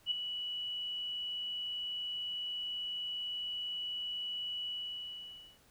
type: tone with ADSR envelope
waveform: sine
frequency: 2946 Hz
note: F#7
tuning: 8 cents flat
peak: -27 dBFS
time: 0.06-5.59 s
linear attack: 53 ms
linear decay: 5 ms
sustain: -9 dB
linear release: 910 ms
effects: pink hiss -65 dBFS RMS until 5.7 s